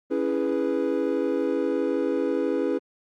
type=chord; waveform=triangle; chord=C# minor seventh; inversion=none; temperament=equal; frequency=277.2 / 329.6 / 415.3 / 493.9 Hz; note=C#4 / E4 / G#4 / B4; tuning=0 / 0 / 0 / 0 cents; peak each=-26 dBFS; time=0.1-2.79 s; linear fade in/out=20 ms; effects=Opus 24 kbps